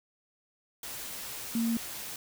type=tone in noise; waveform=sine; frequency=230.2 Hz; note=A#3; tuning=22 cents flat; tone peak=-26 dBFS; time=1.55-1.77 s; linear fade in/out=2 ms; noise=white; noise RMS=-40 dBFS; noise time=0.83-2.16 s; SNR=+11 dB; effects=none